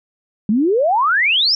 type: exponential sweep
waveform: sine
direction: up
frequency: 198 to 5588 Hz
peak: -12 dBFS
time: 0.49-1.55 s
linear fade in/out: 2 ms
effects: none